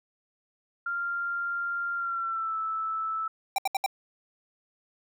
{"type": "tone with pitch glide", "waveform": "sine", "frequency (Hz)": [1392, 1313.9], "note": ["F6", "E6"], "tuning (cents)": [-6, -6], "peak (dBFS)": -28, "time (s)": [0.86, 3.28], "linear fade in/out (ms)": 5, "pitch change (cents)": -100, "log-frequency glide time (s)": [1.95, 2.56]}
{"type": "tone bursts", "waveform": "square", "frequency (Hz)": 784, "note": "G5", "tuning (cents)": 0, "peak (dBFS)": -24, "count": 4, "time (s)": [3.56, 3.862], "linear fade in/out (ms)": 2, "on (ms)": 23, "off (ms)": 70}
{"effects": []}